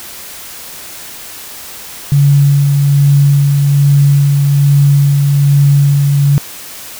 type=tone with tremolo; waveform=sine; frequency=141.7 Hz; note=C#3; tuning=38 cents sharp; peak=-4 dBFS; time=2.12-6.38 s; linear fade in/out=0 ms; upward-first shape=sine; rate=1.2 Hz; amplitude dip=30%; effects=white hiss -29 dBFS RMS until 6.99 s